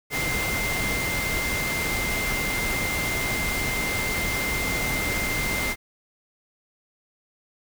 sine tone in noise, 2093 Hz, C7, in tune, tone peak -27 dBFS, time 0.1-5.76 s, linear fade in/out 50 ms, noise pink, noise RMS -28 dBFS, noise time 0.1-5.76 s, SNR -2 dB, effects none

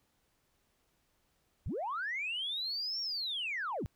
sine linear two-way sweep, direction up then down, 43.65 to 5588 to 43.65 Hz, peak -33 dBFS, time 1.66-3.86 s, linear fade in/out 0 ms, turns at 3.01 s, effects tanh soft clip ceiling -29 dBFS + pink hiss -75 dBFS RMS until 3.95 s

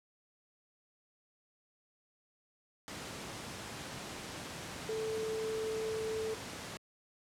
sine tone in noise, 440 Hz, A4, in tune, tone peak -34 dBFS, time 4.89-6.34 s, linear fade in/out 0 ms, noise pink, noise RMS -43 dBFS, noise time 2.88-6.77 s, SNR +6 dB, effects high-pass 100 Hz 12 dB/octave + low-pass 9000 Hz 12 dB/octave

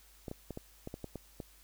clicks, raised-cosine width 2 ms, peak -27 dBFS, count 9, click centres 0.282 / 0.314 / 0.507 / 0.574 / 0.874 / 0.941 / 1.043 / 1.157 / 1.402 s, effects added 50 Hz sine -62 dBFS peak until 1.63 s + white hiss -62 dBFS RMS until 1.63 s

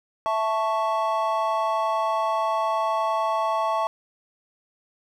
triangle chord, A major, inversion second, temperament equal, 659.3 / 880 / 1108.7 Hz, E5 / A5 / C#6, 0 / 0 / 0 cents, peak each -24 dBFS, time 0.26-3.87 s, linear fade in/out 0 ms, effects none

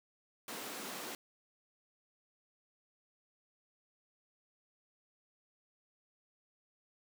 pink high-pass noise, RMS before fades -44 dBFS, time 0.48-1.15 s, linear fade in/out 2 ms, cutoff 220 Hz, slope 24 dB/octave, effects none

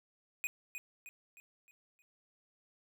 square tone with echo, 2483 Hz, D#7, 4 cents flat, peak -34 dBFS, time 0.44-0.47 s, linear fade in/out 0 ms, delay 310 ms, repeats 5, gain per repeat -7 dB, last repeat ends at 2.02 s, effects none

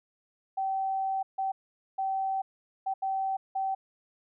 sine tone bursts at uneven times, 771 Hz, G5, 29 cents flat, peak -27 dBFS, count 6, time 0.57-1.23 / 1.38-1.52 / 1.98-2.42 / 2.86-2.94 / 3.02-3.37 / 3.55-3.75 s, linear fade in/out 10 ms, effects none

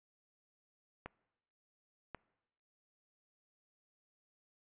clicks, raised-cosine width 0.5 ms, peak -28 dBFS, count 2, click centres 1.06 / 2.147 s, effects noise-tail reverb RT60 1.0 s tail -23 dB re dry + resampled to 8000 Hz

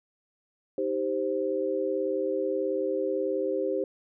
sine chord, C minor, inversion first, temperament just, 314 / 392.4 / 523.3 Hz, Eb4 / G4 / C5, +16 / +2 / 0 cents, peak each -33 / -29 / -29 dBFS, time 0.78-3.84 s, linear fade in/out 2 ms, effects none

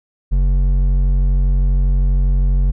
sine tone with hard clipping, 46.25 Hz, F#1, in tune, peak -13 dBFS, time 0.31-2.72 s, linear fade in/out 20 ms, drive 7 dB, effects none

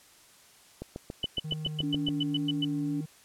click train, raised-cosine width 2 ms, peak -23 dBFS, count 10, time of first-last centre 0.82-2.086 s, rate 7.11 Hz
sine tone bursts, 2995 Hz, F#7, 20 cents sharp, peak -27 dBFS, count 11, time 1.23-2.649 s, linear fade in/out 5 ms, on 29 ms, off 110 ms
triangle tone with vibrato, 154.3 Hz, D#3, 14 cents flat, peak -32 dBFS, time 1.44-3.06 s, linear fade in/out 10 ms, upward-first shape square, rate 2.1 Hz, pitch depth 10 cents each way
sine tone, 287.6 Hz, D4, 36 cents flat, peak -29 dBFS, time 1.83-3.01 s, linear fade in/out 5 ms
effects white hiss -57 dBFS RMS until 3.24 s + low-pass 11000 Hz 12 dB/octave

